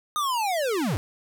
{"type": "linear sweep", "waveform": "square", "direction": "down", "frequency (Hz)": [1244.5, 77.78], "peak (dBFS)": -24, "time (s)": [0.16, 0.97], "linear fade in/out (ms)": 0, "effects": []}